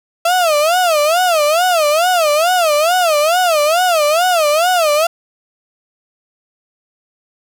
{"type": "tone with vibrato", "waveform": "35% pulse", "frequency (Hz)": 658, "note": "E5", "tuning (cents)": -3, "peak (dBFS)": -9, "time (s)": [0.25, 5.07], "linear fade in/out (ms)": 5, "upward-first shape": "sine", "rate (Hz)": 2.3, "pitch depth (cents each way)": 200, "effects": []}